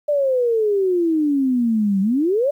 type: exponential two-way sweep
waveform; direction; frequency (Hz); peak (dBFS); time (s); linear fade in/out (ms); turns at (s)
sine; down then up; 599 to 189.4 to 599; -15; 0.08-2.51; 10; 2.01
effects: 9-bit